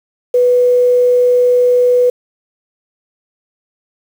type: tone with quantisation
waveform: sine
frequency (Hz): 493.5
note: B4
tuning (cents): -1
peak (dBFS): -7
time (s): 0.34-2.1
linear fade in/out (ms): 5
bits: 6
effects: none